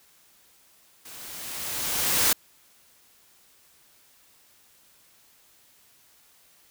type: noise with level ramp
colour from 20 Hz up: white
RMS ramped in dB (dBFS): -44 to -20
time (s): 1.05-2.33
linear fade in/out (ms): 5
effects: white hiss -59 dBFS RMS until 6.7 s